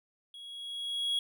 triangle tone with level ramp, 3322 Hz, G#7, in tune, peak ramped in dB -44 to -25 dBFS, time 0.34-1.19 s, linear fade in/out 2 ms, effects none

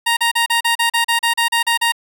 15% pulse tone bursts, 932.3 Hz, A#5, in tune, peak -7 dBFS, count 13, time 0.06-1.922 s, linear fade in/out 10 ms, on 110 ms, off 36 ms, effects none

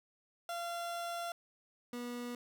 30% pulse tone pair in turn, 687 / 242.5 Hz, F5 / B3, -29 / -31 cents, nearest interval octave + tritone, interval 1802 cents, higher first, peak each -35 / -37 dBFS, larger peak first, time 0.49-1.32 / 1.93-2.35 s, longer first, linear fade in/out 2 ms, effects none

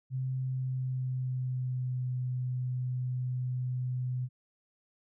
sine tone with pitch glide, 130.2 to 126.27 Hz, C3 to B2, -8 to +39 cents, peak -30 dBFS, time 0.1-4.29 s, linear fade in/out 50 ms, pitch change -53 cents, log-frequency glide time 0.34-2.1 s, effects none

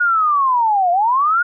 sine linear two-way sweep, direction down then up, 1454 to 683 to 1454 Hz, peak -12 dBFS, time 0-1.43 s, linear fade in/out 10 ms, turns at 0.91 s, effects none

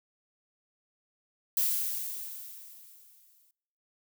violet noise with exponential decay, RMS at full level -26 dBFS, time 1.57-3.51 s, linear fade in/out 2 ms, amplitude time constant 420 ms, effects noise-tail reverb RT60 1.0 s tail -26 dB re dry

